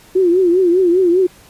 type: tone with vibrato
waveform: sine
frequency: 359.7 Hz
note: F#4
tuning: 49 cents flat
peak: -9 dBFS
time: 0.15-1.27 s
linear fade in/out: 10 ms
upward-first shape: triangle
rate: 5 Hz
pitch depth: 130 cents each way
effects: pink hiss -45 dBFS RMS until 1.49 s + resampled to 32000 Hz